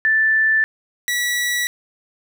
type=tone pair in turn; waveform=sine / sawtooth; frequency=1762 / 1942.8 Hz; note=A6 / B6; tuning=+2 / -29 cents; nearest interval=major second; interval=169 cents; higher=second; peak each=-13 / -15 dBFS; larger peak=first; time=0.05-0.64 / 1.08-1.67 s; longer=neither; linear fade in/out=0 ms; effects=none